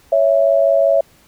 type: tone pair together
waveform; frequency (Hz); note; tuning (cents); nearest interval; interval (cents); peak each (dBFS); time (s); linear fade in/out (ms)
sine; 556.7 / 662; C#5 / E5; +7 / +7; minor third; 300; -13; 0.12-1.01; 5
effects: pink hiss -51 dBFS RMS until 1.27 s